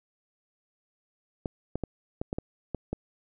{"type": "clicks", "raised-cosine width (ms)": 2, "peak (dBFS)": -17, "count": 8, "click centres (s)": [1.458, 1.756, 1.837, 2.215, 2.329, 2.385, 2.747, 2.93], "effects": []}